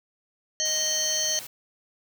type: harmonic tone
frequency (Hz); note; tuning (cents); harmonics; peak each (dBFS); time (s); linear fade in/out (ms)
622.3; D#5; 0; 1 / 3 / 5 / 7 / 9 / 10; -36 / -37 / -32 / -30 / -33 / -26; 0.6-1.39; 0
type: noise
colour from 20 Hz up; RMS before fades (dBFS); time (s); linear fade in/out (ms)
white; -40; 0.65-1.47; 5
effects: none